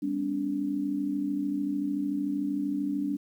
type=tone cluster; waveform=sine; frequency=200.9 / 254.8 / 288.1 Hz; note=G3 / C4 / D4; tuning=+43 / -46 / -33 cents; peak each=-34 / -36 / -28 dBFS; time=0.02-3.17 s; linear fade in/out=10 ms; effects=10-bit